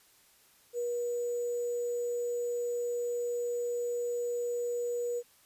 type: tone with sample-and-hold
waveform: sine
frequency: 480.6 Hz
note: B4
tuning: 47 cents flat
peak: -30 dBFS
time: 0.73-5.23 s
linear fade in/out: 50 ms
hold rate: 7350 Hz
effects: white hiss -63 dBFS RMS until 5.45 s + resampled to 32000 Hz